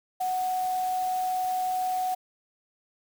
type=tone in noise; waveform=sine; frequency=740 Hz; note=F#5; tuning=in tune; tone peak=-25 dBFS; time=0.2-2.15 s; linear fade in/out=10 ms; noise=white; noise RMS=-43 dBFS; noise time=0.2-2.15 s; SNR=+15 dB; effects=none